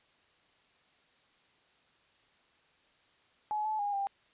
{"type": "tone with pitch steps", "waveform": "sine", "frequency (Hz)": [848, 864, 817, 794], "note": ["G#5", "A5", "G#5", "G5"], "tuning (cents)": [36, -32, -29, 22], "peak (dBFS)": -30, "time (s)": [3.51, 4.07], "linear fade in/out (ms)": 0, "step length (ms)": 140, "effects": ["white hiss -67 dBFS RMS until 4.33 s", "resampled to 8000 Hz"]}